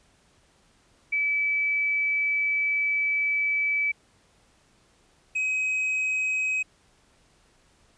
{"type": "tone pair in turn", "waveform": ["sine", "triangle"], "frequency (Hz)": [2301, 2533], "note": ["D7", "D#7"], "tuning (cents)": [-36, 30], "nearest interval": "major second", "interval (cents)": 166, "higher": "second", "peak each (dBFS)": -22, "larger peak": "neither", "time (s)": [[1.12, 3.92], [5.35, 6.63]], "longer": "first", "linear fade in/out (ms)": 10, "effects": ["pink hiss -62 dBFS RMS until 7.97 s", "resampled to 22050 Hz"]}